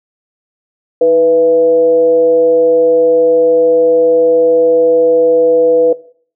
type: tone with frequency modulation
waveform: sine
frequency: 493.6 Hz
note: B4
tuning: 1 cent flat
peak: -5 dBFS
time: 1.01-5.93 s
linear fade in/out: 5 ms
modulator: 174 Hz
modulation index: 0.37
effects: noise-tail reverb RT60 0.5 s tail -19 dB re dry